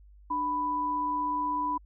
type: tone pair together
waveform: sine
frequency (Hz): 297.3 / 991.1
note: D4 / B5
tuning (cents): +21 / +6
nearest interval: octave + major sixth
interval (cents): 2085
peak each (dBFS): -36 / -27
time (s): 0.3-1.78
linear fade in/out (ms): 10
effects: added 50 Hz sine -51 dBFS peak until 1.85 s